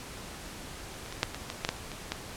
clicks, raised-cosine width 0.2 ms, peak -28 / -27 / -21 / -7 / -19 / -17 / -10 / -10 / -28 / -22 / -13 dBFS, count 11, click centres 0.942 / 1.061 / 1.125 / 1.231 / 1.346 / 1.501 / 1.649 / 1.69 / 1.765 / 1.917 / 2.12 s, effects pink hiss -43 dBFS RMS until 2.36 s + low-pass 11000 Hz 12 dB/octave

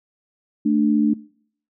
sine tone pair together, 220 / 295.3 Hz, A3 / D4, 0 / +10 cents, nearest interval perfect fourth, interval 510 cents, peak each -18 dBFS, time 0.65-1.14 s, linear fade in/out 10 ms, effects noise-tail reverb RT60 0.6 s tail -22 dB re dry

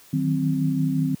sine tone cluster, 155 / 160.7 / 187.5 / 261.6 Hz, D#3 / E3 / F#3 / C4, -6 / -44 / +23 / 0 cents, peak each -23 / -31 / -29 / -23 dBFS, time 0.13-1.15 s, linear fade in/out 5 ms, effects white hiss -51 dBFS RMS until 1.2 s + high-pass 80 Hz 12 dB/octave

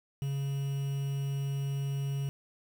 triangle tone with quantisation, 138.7 Hz, C#3, 1 cent sharp, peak -28 dBFS, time 0.22-2.29 s, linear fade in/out 0 ms, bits 8, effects none

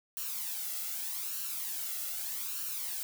blue noise with flanger, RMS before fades -37 dBFS, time 0.17-3.03 s, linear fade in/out 0 ms, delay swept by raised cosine 0.7 to 1.51 ms, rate 0.82 Hz, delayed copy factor +0.6, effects none

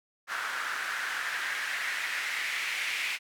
white noise with band-pass filter sweep, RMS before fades -33 dBFS, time 0.27-3.19 s, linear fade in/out 50 ms, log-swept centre 1400 to 2300 Hz, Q 3.4, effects none

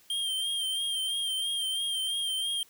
square tone with vibrato, 3179 Hz, G7, 24 cents sharp, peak -29 dBFS, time 0.1-2.63 s, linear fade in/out 2 ms, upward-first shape sine, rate 3 Hz, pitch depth 39 cents each way, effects white hiss -60 dBFS RMS until 2.69 s

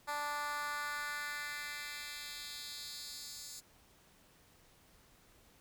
10% pulse tone with high-pass filter sweep, 293 Hz, D4, 4 cents flat, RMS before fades -42 dBFS, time 0.07-3.61 s, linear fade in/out 20 ms, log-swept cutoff 840 to 6100 Hz, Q 1.8, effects pink hiss -65 dBFS RMS until 5.6 s

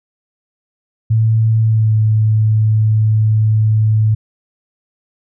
sine tone with pitch glide, 111.4 to 108.73 Hz, A2 to A2, +22 to -20 cents, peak -9 dBFS, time 1.1-4.15 s, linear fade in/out 10 ms, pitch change -42 cents, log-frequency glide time 1.62-1.95 s, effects none

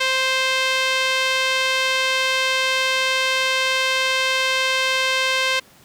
sawtooth tone with band-pass filter, 523.3 Hz, C5, in tune, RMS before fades -20 dBFS, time 0-5.6 s, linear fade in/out 10 ms, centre 2900 Hz, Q 1.2, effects pink hiss -50 dBFS RMS until 5.84 s + high-pass 80 Hz 12 dB/octave

